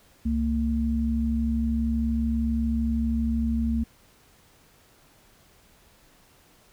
sine tone pair together, 67.7 / 228.2 Hz, C#2 / A#3, -40 / -37 cents, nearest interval octave + major sixth, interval 2103 cents, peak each -26 / -24 dBFS, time 0.25-3.84 s, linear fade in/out 10 ms, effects pink hiss -58 dBFS RMS until 6.72 s

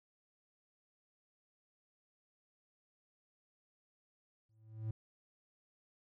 triangle tone with exponential growth, 110 Hz, A2, in tune, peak -32 dBFS, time 4.49-4.91 s, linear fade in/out 5 ms, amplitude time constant 91 ms, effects none

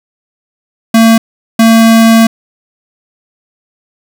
square tone bursts at uneven times, 226.2 Hz, A3, 48 cents sharp, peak -3 dBFS, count 2, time 0.94-1.18 / 1.59-2.27 s, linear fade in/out 5 ms, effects none

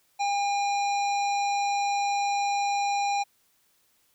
harmonic tone, 807 Hz, G#5, 50 cents flat, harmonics 1 / 3 / 5 / 7 / 9, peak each -24 / -34 / -38 / -41 / -43 dBFS, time 0.19-3.24 s, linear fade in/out 20 ms, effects white hiss -67 dBFS RMS until 4.14 s

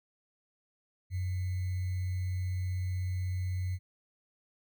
sine tone with sample-and-hold, 91.6 Hz, F#2, 17 cents flat, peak -30 dBFS, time 1.1-3.79 s, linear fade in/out 50 ms, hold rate 2100 Hz, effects none

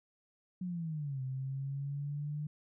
sine linear two-way sweep, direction down then up, 185 to 130 to 150.5 Hz, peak -35 dBFS, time 0.61-2.47 s, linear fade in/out 5 ms, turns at 1.22 s, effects none

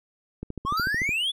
click train, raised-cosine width 3 ms, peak -20 dBFS, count 10, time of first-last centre 0.43-1.092 s, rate 13.6 Hz
triangle exponential sweep, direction up, 1046.5 to 3520 Hz, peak -22 dBFS, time 0.65-1.32 s, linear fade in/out 20 ms
square tone with exponential decay, 4689 Hz, D8, 4 cents flat, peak -28 dBFS, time 0.77-1.13 s, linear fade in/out 5 ms, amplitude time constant 77 ms
effects none

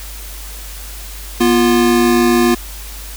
square tone pair together, 241.8 / 349.2 Hz, B3 / F4, -36 / 0 cents, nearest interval tritone, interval 636 cents, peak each -13 dBFS, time 1.4-2.55 s, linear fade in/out 10 ms, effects added 50 Hz sine -29 dBFS peak until 3.16 s + white hiss -33 dBFS RMS until 3.16 s

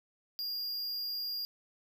square tone, 4821 Hz, D8, 45 cents sharp, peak -35 dBFS, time 0.39-1.45 s, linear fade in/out 0 ms, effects none

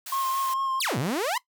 white high-pass noise, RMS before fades -37 dBFS, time 0.06-0.54 s, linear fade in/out 5 ms, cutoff 690 Hz, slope 48 dB/octave
triangle tone with vibrato, 1069 Hz, C6, 37 cents sharp, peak -23 dBFS, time 0.12-0.8 s, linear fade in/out 5 ms, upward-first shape sine, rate 4.5 Hz, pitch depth 23 cents each way
sawtooth exponential two-way sweep, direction down then up, 5210 to 113 to 1069 Hz, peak -21 dBFS, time 0.8-1.38 s, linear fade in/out 5 ms, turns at 0.98 s
effects noise-tail reverb RT60 0.1 s tail -18 dB re dry

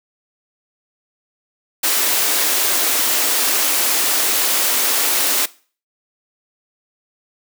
white high-pass noise, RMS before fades -17 dBFS, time 1.83-5.46 s, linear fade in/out 10 ms, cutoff 250 Hz, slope 48 dB/octave, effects noise-tail reverb RT60 0.4 s tail -20 dB re dry

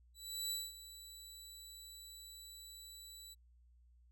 20% pulse tone with ADSR envelope, 3951 Hz, B7, in tune, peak -31 dBFS, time 0.14-3.35 s, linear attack 370 ms, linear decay 210 ms, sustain -15 dB, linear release 24 ms, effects added 60 Hz sine -63 dBFS peak until 4.11 s

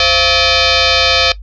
sine tone with frequency modulation, 523.3 Hz, C5, in tune, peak -8 dBFS, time 0-1.32 s, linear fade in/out 2 ms, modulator 604 Hz, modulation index 7.4, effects noise-tail reverb RT60 0.1 s tail -18 dB re dry + added 50 Hz sine -27 dBFS peak until 1.42 s

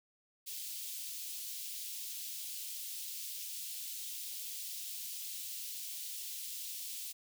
white high-pass noise, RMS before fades -43 dBFS, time 0.46-7.13 s, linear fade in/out 20 ms, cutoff 2900 Hz, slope 24 dB/octave, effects none

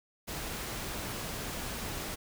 pink noise, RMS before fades -38 dBFS, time 0.27-2.16 s, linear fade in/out 20 ms, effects none

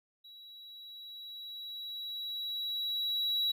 triangle tone with level ramp, 3895 Hz, B7, 25 cents flat, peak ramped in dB -49 to -26 dBFS, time 0.24-3.52 s, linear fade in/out 10 ms, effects none

